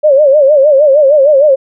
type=tone with vibrato; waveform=sine; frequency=572 Hz; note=D5; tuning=46 cents flat; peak=-3 dBFS; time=0.03-1.56 s; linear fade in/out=20 ms; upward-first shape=sine; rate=6.5 Hz; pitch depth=130 cents each way; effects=none